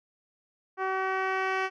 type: tone with low-pass filter sweep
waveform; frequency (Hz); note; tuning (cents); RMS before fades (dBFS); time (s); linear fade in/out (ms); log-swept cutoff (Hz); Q
10% pulse; 379.8; F#4; +45; -29; 0.77-1.7; 50; 1300 to 3000; 0.98
effects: none